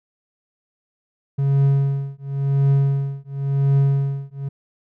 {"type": "tone with tremolo", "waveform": "triangle", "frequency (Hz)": 138.5, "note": "C#3", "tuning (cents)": -1, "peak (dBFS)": -10, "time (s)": [1.38, 4.49], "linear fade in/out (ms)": 10, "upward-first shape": "triangle", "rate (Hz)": 0.94, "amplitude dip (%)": 100, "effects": []}